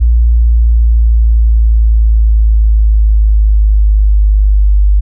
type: exponential sweep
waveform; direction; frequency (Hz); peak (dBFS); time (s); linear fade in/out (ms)
sine; down; 58.27 to 49.94; -4; 0-5.01; 20
effects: none